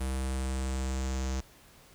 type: tone with low-pass filter sweep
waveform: square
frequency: 65.6 Hz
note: C2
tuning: 5 cents sharp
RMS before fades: -32 dBFS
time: 0-1.41 s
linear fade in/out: 10 ms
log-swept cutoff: 10000 to 6500 Hz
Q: 4
effects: pink hiss -57 dBFS RMS until 1.94 s